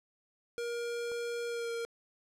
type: tone with pitch glide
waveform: square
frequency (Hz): 472.7 to 465.1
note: A#4 to A#4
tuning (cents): +24 to -4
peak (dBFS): -35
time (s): 0.58-1.85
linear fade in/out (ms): 0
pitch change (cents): -28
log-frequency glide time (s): 1.47-1.71
type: click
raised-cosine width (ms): 1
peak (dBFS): -37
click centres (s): 1.117
effects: low-pass 10000 Hz 12 dB/octave